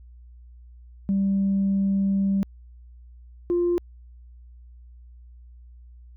sine tone pair in turn, 196 / 349.2 Hz, G3 / F4, 0 / 0 cents, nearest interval minor seventh, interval 1000 cents, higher second, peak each -18 dBFS, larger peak neither, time 1.09-2.43 / 3.5-3.78 s, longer first, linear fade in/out 0 ms, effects tanh soft clip ceiling -16 dBFS + added 60 Hz sine -44 dBFS peak until 6.16 s

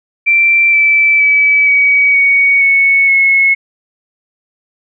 sine tone with pitch steps, 2349 / 2321 / 2293 / 2265 / 2238 / 2211 / 2184 Hz, D7 / D7 / D7 / C#7 / C#7 / C#7 / C#7, 0 / -21 / -42 / +37 / +16 / -5 / -26 cents, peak -6 dBFS, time 0.26-3.55 s, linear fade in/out 20 ms, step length 470 ms, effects none

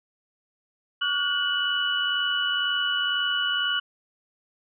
sine tone cluster, 1137 / 1436 / 1518 / 2955 Hz, C#6 / F6 / F#6 / F#7, +44 / +48 / +44 / -3 cents, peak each -34 / -27 / -33 / -25 dBFS, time 1.01-3.8 s, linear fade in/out 10 ms, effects none

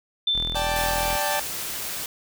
sine tone with exponential decay, 3546 Hz, A7, 13 cents sharp, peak -18 dBFS, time 0.27-1.33 s, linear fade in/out 5 ms, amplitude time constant 230 ms
sawtooth tone, 41.2 Hz, E1, in tune, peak -26 dBFS, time 0.34-1.17 s, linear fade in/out 20 ms
sawtooth chord, D suspended fourth, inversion none, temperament equal, 587.3 / 784 / 880 Hz, D5 / G5 / A5, 0 / 0 / 0 cents, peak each -24 dBFS, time 0.55-1.4 s, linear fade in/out 5 ms
white noise, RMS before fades -31 dBFS, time 0.76-2.06 s, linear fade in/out 2 ms
effects none

